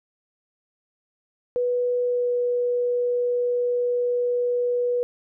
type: tone with pitch glide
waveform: sine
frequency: 491 to 487.9 Hz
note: B4 to B4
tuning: -10 to -21 cents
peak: -20 dBFS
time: 1.56-5.03 s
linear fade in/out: 0 ms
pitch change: -11 cents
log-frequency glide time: 2.03-2.31 s
effects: none